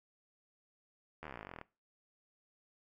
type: slowing click train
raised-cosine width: 0.5 ms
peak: -30 dBFS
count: 22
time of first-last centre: 1.23-1.614 s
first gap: 12 ms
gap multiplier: 1.04
effects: noise-tail reverb RT60 0.3 s tail -20 dB re dry